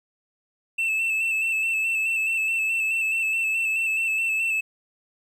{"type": "tone with vibrato", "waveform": "triangle", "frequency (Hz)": 2648, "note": "E7", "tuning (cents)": 7, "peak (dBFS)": -20, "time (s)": [0.78, 4.61], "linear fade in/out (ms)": 10, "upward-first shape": "square", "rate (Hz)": 4.7, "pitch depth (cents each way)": 27, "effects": ["10-bit"]}